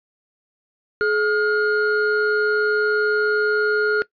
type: tone pair together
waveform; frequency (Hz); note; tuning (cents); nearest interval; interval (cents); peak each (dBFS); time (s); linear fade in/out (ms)
triangle; 424.7 / 1423; G#4 / F6; +39 / +32; octave + major sixth; 2093; -17; 1.01-4.02; 0
effects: noise-tail reverb RT60 0.1 s tail -19 dB re dry + resampled to 11025 Hz